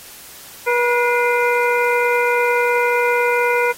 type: harmonic tone with a mistuned harmonic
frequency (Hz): 483.4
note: B4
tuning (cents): -37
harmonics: 1 / 2 / 3 / 4 / 5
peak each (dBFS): -17 / -20 / -22 / -23 / -24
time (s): 0.66-3.73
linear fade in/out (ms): 20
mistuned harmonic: 4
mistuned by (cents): +120
effects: white hiss -39 dBFS RMS until 3.77 s + AAC 48 kbps